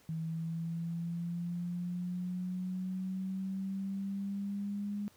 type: linear sweep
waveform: sine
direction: up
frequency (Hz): 160.8 to 205.6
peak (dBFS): -34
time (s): 0.09-5.08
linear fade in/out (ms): 0
effects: pink hiss -64 dBFS RMS until 5.16 s + high-pass 60 Hz 12 dB/octave

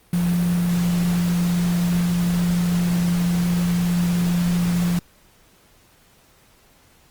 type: tone in noise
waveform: sine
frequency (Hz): 174.61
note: F3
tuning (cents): 0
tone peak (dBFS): -17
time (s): 0.13-4.99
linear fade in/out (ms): 2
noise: pink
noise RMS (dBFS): -32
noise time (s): 0.13-4.99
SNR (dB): +12
effects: pink hiss -55 dBFS RMS until 7.1 s + Opus 32 kbps

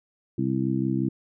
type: harmonic tone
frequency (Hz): 65.6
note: C2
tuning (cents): +5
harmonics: 2 / 3 / 4 / 5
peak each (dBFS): -28 / -28 / -28 / -28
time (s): 0.38-1.09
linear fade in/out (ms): 5
effects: none

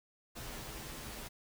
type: noise with comb filter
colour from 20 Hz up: pink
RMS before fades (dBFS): -45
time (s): 0.35-1.29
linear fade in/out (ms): 20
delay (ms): 11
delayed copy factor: -0.6
effects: none

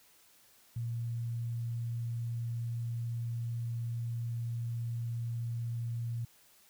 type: tone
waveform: sine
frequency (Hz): 117.2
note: A#2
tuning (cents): +10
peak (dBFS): -33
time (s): 0.76-6.25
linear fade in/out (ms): 5
effects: white hiss -63 dBFS RMS until 6.69 s

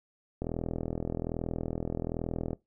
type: click train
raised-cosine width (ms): 2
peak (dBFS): -19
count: 88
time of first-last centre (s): 0.42-2.532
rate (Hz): 41.2
effects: noise-tail reverb RT60 0.2 s tail -21 dB re dry

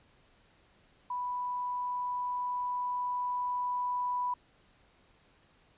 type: tone with level ramp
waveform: sine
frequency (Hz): 987.8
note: B5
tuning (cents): 0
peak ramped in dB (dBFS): -32 to -29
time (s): 1.1-4.34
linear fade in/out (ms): 5
effects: pink hiss -65 dBFS RMS until 5.77 s + resampled to 8000 Hz

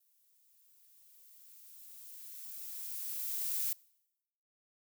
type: noise with exponential growth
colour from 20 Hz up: violet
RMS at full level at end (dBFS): -33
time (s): 0-3.73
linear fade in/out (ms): 5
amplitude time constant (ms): 810
effects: noise-tail reverb RT60 0.9 s tail -25 dB re dry

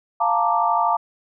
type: chord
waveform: sine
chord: Bb major seventh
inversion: second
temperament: equal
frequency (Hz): 698.5 / 880 / 932.3 / 1174.7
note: F5 / A5 / Bb5 / D6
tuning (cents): 0 / 0 / 0 / 0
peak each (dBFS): -22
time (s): 0.2-0.97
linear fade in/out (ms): 10
effects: none

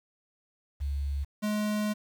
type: tone pair in turn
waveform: sine / square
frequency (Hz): 70.3 / 210.7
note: C#2 / G#3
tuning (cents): +25 / +25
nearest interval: octave + perfect fifth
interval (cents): 1900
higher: second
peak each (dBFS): -28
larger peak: neither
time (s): 0.8-1.25 / 1.42-1.94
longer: second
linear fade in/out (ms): 20
effects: 9-bit

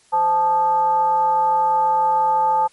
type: tone with frequency modulation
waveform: sine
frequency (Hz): 874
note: A5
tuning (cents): -12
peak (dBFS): -14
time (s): 0.12-2.68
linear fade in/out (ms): 20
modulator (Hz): 354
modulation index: 0.45
effects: white hiss -55 dBFS RMS until 2.72 s + MP3 48 kbps

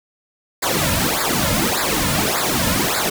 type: noise with flanger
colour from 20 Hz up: pink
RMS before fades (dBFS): -19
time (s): 0.62-3.1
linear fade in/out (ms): 10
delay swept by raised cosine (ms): 0.33 to 2.63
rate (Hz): 1.7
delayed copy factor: -1
effects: none

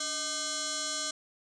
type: tone with frequency modulation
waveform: sine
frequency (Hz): 1205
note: D6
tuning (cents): +44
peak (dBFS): -31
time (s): 0-1.11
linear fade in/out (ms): 5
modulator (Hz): 915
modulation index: 7.5
effects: none

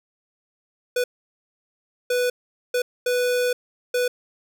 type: tone bursts at uneven times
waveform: square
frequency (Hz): 493.9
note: B4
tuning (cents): 0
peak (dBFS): -20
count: 5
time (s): 0.96-1.04 / 2.1-2.3 / 2.74-2.82 / 3.06-3.53 / 3.94-4.08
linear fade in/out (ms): 5
effects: none

